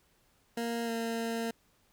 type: tone with pitch glide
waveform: 20% pulse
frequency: 233.1 to 229.1 Hz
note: A#3 to A#3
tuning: 0 to -30 cents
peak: -27 dBFS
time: 0.57-1.51 s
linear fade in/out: 5 ms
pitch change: -30 cents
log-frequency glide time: 0.85-0.9 s
effects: pink hiss -69 dBFS RMS until 1.92 s